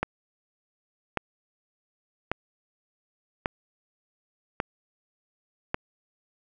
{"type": "click train", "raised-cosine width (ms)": 0.5, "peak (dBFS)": -10, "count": 6, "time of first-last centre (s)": [0.03, 5.744], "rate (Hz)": 0.875, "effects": []}